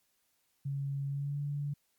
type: tone with pitch glide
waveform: sine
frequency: 139.2 to 144.03 Hz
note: C#3 to D3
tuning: +8 to -33 cents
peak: -32 dBFS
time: 0.65-1.74 s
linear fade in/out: 10 ms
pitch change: +59 cents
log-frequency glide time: 1.07-1.39 s
effects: white hiss -75 dBFS RMS until 1.98 s + MP3 96 kbps